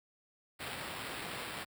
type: noise with sample-and-hold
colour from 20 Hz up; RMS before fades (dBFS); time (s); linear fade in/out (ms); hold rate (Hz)
white; -42; 0.59-1.65; 20; 6300
effects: high-pass 60 Hz 12 dB/octave